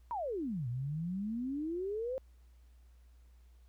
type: exponential two-way sweep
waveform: sine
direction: down then up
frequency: 990 to 116.8 to 536 Hz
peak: -34 dBFS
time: 0.11-2.18 s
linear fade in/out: 0 ms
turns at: 0.68 s
effects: added 60 Hz sine -57 dBFS peak until 3.68 s + pink hiss -75 dBFS RMS until 3.68 s